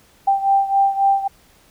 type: beating tone pair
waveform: sine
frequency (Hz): 786 / 789.7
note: G5 / G5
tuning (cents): +4 / +13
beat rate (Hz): 3.7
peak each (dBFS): -15 / -19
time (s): 0.27-1.28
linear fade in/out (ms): 10
effects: pink hiss -53 dBFS RMS until 1.7 s